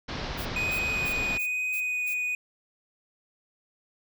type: low-pass noise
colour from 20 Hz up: pink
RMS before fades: -34 dBFS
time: 0.08-1.38 s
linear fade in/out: 10 ms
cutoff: 5400 Hz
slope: 48 dB/octave
type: noise bursts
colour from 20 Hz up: violet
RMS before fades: -40 dBFS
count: 6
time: 0.37-2.148 s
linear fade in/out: 20 ms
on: 88 ms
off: 250 ms
type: tone with vibrato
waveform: triangle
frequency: 2489 Hz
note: D#7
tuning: in tune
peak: -25 dBFS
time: 0.56-2.35 s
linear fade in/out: 2 ms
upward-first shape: sine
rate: 1.1 Hz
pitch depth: 10 cents each way
effects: none